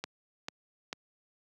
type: click train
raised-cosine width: 0.2 ms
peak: -18 dBFS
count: 3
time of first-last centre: 0.04-0.929 s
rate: 2.25 Hz
effects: high-pass 150 Hz 12 dB/octave